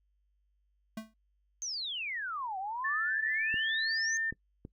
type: tone with exponential decay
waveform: square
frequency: 220 Hz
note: A3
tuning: in tune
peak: -35 dBFS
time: 0.97-1.14 s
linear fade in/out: 5 ms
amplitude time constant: 35 ms
type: exponential two-way sweep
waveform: sine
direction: down then up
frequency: 6450 to 740 to 6450 Hz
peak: -34 dBFS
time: 1.62-4.17 s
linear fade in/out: 0 ms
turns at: 2.58 s
type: tone with pitch glide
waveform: sine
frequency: 1760 to 1800.1 Hz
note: A6 to A6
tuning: 0 to +39 cents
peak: -30 dBFS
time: 2.84-4.31 s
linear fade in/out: 10 ms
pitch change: +39 cents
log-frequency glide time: 3.26-4.12 s
type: clicks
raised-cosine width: 3 ms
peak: -30 dBFS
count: 3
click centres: 3.542 / 4.325 / 4.651 s
effects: noise-tail reverb RT60 0.1 s tail -22 dB re dry + added 50 Hz sine -70 dBFS peak until 4.72 s